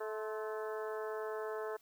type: harmonic tone with a mistuned harmonic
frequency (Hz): 217.1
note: A3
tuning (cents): -23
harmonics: 2 / 3 / 4 / 5 / 6 / 7 / 8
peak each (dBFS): -39 / -45 / -49 / -48 / -50 / -52 / -53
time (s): 0-1.77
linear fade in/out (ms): 10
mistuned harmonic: 5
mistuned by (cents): -47
effects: white hiss -68 dBFS RMS until 1.81 s